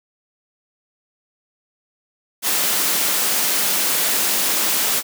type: high-pass noise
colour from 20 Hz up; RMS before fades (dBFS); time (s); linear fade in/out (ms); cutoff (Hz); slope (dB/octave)
white; -19; 2.42-5.03; 50; 170; 24
effects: none